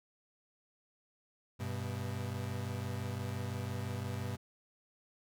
35% pulse tone pair together, 97.6 / 123.47 Hz, G2 / B2, -7 / 0 cents, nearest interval major third, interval 407 cents, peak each -37 / -38 dBFS, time 1.59-4.37 s, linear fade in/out 20 ms, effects none

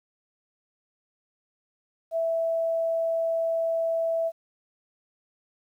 sine tone, 659 Hz, E5, 1 cent flat, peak -23 dBFS, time 2.11-4.32 s, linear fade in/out 50 ms, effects 10-bit

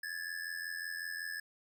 square ring-modulated tone, 1705 Hz, G#6, 45 cents sharp, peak -36 dBFS, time 0.03-1.4 s, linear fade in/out 5 ms, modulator 42.7 Hz, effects none

